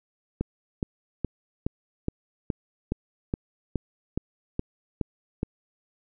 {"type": "click train", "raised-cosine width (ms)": 3, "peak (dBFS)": -13, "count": 13, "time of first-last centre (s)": [0.41, 5.431], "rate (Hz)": 2.39, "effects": []}